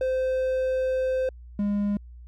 triangle tone pair in turn, 518 / 204.1 Hz, C5 / G#3, -17 / -30 cents, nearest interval octave + major third, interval 1613 cents, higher first, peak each -20 dBFS, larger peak neither, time 0.01-1.29 / 1.59-1.97 s, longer first, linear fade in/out 2 ms, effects added 60 Hz sine -41 dBFS peak until 2.27 s + MP3 96 kbps

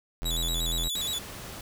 square tone, 41.51 Hz, E1, 13 cents sharp, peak -30 dBFS, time 0.22-0.88 s, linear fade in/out 0 ms
sawtooth tone with vibrato, 3648 Hz, A#7, 38 cents flat, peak -26 dBFS, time 0.25-1.19 s, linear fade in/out 10 ms, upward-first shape square, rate 8.5 Hz, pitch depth 93 cents each way
pink noise, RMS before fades -41 dBFS, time 0.95-1.61 s, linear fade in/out 2 ms
effects none

